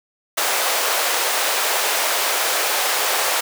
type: high-pass noise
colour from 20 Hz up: pink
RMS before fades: -20 dBFS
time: 0.37-3.41 s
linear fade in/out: 10 ms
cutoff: 510 Hz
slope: 24 dB/octave
effects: none